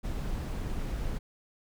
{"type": "noise", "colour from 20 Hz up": "brown", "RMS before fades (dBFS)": -33, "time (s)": [0.03, 1.19], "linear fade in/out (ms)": 20, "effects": []}